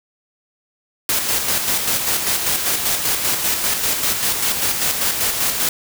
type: noise with tremolo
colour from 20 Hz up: white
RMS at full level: -18 dBFS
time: 1.09-5.69 s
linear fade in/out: 2 ms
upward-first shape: square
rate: 5.1 Hz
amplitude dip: 40%
effects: none